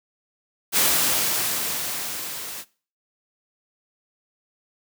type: noise with level ramp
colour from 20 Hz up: white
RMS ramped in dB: -18 to -35 dBFS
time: 0.72-2.65 s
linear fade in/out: 50 ms
effects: noise-tail reverb RT60 0.4 s tail -21 dB re dry + high-pass 100 Hz 12 dB/octave